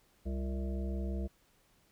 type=harmonic tone with a mistuned harmonic; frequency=65.5 Hz; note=C2; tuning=2 cents sharp; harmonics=1 / 3 / 5 / 7 / 9 / 10; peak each=-34 / -40 / -45 / -49 / -51 / -51 dBFS; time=0.25-1.28 s; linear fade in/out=20 ms; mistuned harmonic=5; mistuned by=+72 cents; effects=pink hiss -69 dBFS RMS until 1.91 s